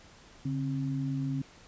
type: tone pair together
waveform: sine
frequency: 141.58 / 267.1 Hz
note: C#3 / C4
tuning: +37 / +36 cents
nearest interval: major seventh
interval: 1099 cents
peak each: -31 / -33 dBFS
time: 0.45-1.42 s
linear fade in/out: 5 ms
effects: pink hiss -55 dBFS RMS until 1.67 s + resampled to 16000 Hz